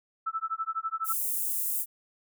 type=tone with tremolo; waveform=sine; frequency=1318.5 Hz; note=E6; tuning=in tune; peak=-26 dBFS; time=0.26-1.13 s; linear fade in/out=10 ms; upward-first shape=sine; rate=12 Hz; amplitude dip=100%
type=high-pass noise; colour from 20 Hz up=white; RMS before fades=-30 dBFS; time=1.04-1.86 s; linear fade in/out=50 ms; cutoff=8900 Hz; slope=24 dB/octave
effects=none